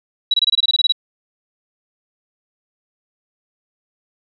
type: tone bursts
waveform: sine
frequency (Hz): 3900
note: B7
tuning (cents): -23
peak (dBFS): -11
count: 12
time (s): 0.31-0.923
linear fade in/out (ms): 5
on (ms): 30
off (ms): 23
effects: none